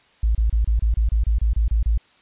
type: tone bursts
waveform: sine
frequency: 55 Hz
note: A1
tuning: in tune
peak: -15 dBFS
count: 12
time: 0.23-1.978 s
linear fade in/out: 5 ms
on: 120 ms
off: 28 ms
effects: white hiss -56 dBFS RMS until 2.21 s + resampled to 8000 Hz